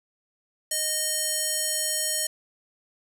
square tone with band-pass filter, 617 Hz, D#5, 15 cents flat, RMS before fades -27 dBFS, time 0.71-2.27 s, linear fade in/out 5 ms, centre 9300 Hz, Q 1.7, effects none

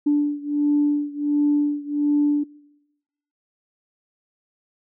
sine beating tone pair, 291.9 / 293.3 Hz, D4 / D4, -10 / -2 cents, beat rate 1.4 Hz, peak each -19 / -21 dBFS, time 0.06-2.44 s, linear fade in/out 10 ms, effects noise-tail reverb RT60 1.0 s tail -24 dB re dry + tanh soft clip ceiling -10 dBFS

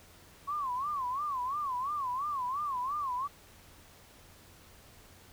sine tone with vibrato, 1088 Hz, C#6, 33 cents flat, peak -31 dBFS, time 0.47-3.28 s, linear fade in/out 20 ms, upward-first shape sine, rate 2.9 Hz, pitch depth 180 cents each way, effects added 89 Hz sine -62 dBFS peak until 5.32 s + pink hiss -57 dBFS RMS until 5.32 s

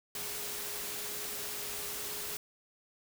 sine tone in noise, 415 Hz, G#4, 1 cent flat, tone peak -50 dBFS, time 0.15-2.37 s, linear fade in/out 2 ms, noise white, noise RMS -39 dBFS, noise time 0.15-2.37 s, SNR -14 dB, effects none

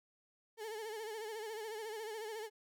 35% pulse tone with vibrato, 436.3 Hz, A4, 15 cents flat, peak -40 dBFS, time 0.57-2.5 s, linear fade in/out 50 ms, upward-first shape sine, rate 14 Hz, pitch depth 79 cents each way, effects none

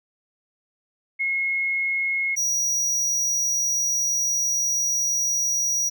sine / square tone pair in turn, 2166 / 5783 Hz, C#7 / F#8, -41 / -41 cents, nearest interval octave + perfect fourth, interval 1700 cents, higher second, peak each -21 dBFS, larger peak neither, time 1.19-2.36 / 2.36-5.9 s, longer second, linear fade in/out 20 ms, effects none

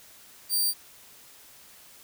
10% pulse tone, 4674 Hz, D8, 9 cents flat, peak -16 dBFS, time 0.49-0.74 s, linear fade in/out 50 ms, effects white hiss -52 dBFS RMS until 2.03 s

